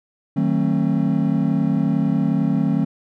triangle chord, D# diminished seventh, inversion none, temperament just, 155.56 / 186.68 / 224 / 268.8 Hz, D#3 / F#3 / A3 / C4, 0 / +16 / +31 / +47 cents, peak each -20 dBFS, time 0.36-2.85 s, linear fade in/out 10 ms, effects none

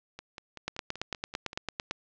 two click trains, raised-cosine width 0.2 ms, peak -24 / -14 dBFS, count 8 / 12, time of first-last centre 0.19-1.531 / 0.68-1.91 s, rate 5.22 / 8.94 Hz, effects low-pass 6000 Hz 12 dB/octave

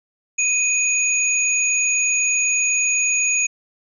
sine tone pair together, 2489 / 6734 Hz, D#7 / G#8, 0 / +23 cents, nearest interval octave + perfect fourth, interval 1723 cents, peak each -19 dBFS, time 0.38-3.47 s, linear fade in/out 10 ms, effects none

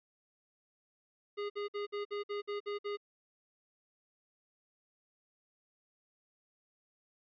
square tone bursts, 410 Hz, G#4, 22 cents flat, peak -36 dBFS, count 9, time 1.37-2.972 s, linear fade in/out 20 ms, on 130 ms, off 54 ms, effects resampled to 11025 Hz

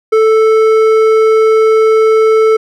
triangle tone with hard clipping, 440 Hz, A4, in tune, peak -7 dBFS, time 0.12-2.57 s, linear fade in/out 10 ms, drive 12 dB, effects none

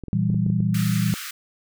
clicks, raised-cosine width 3 ms, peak -21 dBFS, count 7, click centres 0.037 / 0.083 / 0.301 / 0.345 / 0.464 / 0.501 / 0.604 s
sine chord, E diminished, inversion second, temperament equal with one note detuned, 116.54 / 164.81 / 194.76 Hz, Bb2 / E3 / G3, 0 / 0 / -11 cents, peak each -23 dBFS, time 0.13-1.14 s, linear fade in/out 0 ms
pink high-pass noise, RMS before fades -34 dBFS, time 0.74-1.31 s, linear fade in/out 5 ms, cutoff 1200 Hz, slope 96 dB/octave
effects none

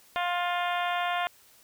harmonic tone, 352.4 Hz, F4, 16 cents sharp, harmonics 2 / 3 / 4 / 5 / 6 / 7 / 8 / 9 / 10, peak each -29 / -33 / -35 / -37 / -39 / -40 / -41 / -42 / -43 dBFS, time 0.16-1.27 s, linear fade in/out 0 ms, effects white hiss -58 dBFS RMS until 1.63 s

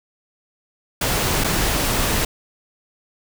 pink noise with dropouts, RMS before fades -20 dBFS, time 1.01-2.25 s, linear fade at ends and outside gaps 5 ms, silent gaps 1.439-1.443 s, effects none

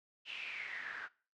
pink noise with band-pass filter sweep, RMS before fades -44 dBFS, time 0.25-1.09 s, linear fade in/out 50 ms, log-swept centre 2900 to 1500 Hz, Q 7.8, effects noise-tail reverb RT60 0.4 s tail -21 dB re dry + low-pass 5000 Hz 12 dB/octave

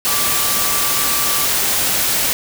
sine tone in noise, 1165 Hz, D6, 14 cents flat, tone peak -26 dBFS, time 0.07-1.45 s, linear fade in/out 0 ms, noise white, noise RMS -17 dBFS, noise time 0.05-2.33 s, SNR -12 dB, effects none

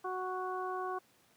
harmonic tone, 370 Hz, F#4, in tune, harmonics 1 / 2 / 3 / 4, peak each -39 / -40 / -39 / -47 dBFS, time 0.04-0.99 s, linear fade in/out 10 ms, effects pink hiss -67 dBFS RMS until 1.36 s + high-pass 150 Hz 12 dB/octave

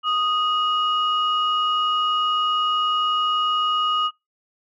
sine tone pair together, 1243.2 / 2896 Hz, D#6 / F#7, -2 / -38 cents, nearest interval octave + minor third, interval 1464 cents, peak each -19 / -24 dBFS, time 0.03-4.11 s, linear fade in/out 50 ms, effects noise-tail reverb RT60 0.2 s tail -24 dB re dry + tanh soft clip ceiling -11 dBFS

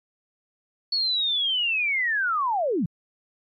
sine linear sweep, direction down, 4435 to 138.59 Hz, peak -21 dBFS, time 0.92-2.86 s, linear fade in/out 5 ms, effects MP3 64 kbps

